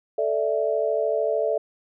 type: chord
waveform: sine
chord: A suspended fourth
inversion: none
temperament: just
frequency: 440 / 586.7 / 660 Hz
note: A4 / D5 / E5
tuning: 0 / -2 / +2 cents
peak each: -25 dBFS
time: 0.18-1.58 s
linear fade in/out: 5 ms
effects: none